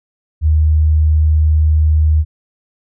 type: tone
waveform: sine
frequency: 77.4 Hz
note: D#2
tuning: 9 cents flat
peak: -8 dBFS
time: 0.41-2.25 s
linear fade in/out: 50 ms
effects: none